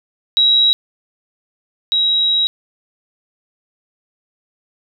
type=tone pair in turn; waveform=sine; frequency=3859 / 3844 Hz; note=B7 / B7; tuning=-41 / -48 cents; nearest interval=unison; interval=7 cents; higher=first; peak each=-9 / -12 dBFS; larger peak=first; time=0.37-0.73 / 1.92-2.47 s; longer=second; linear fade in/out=0 ms; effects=none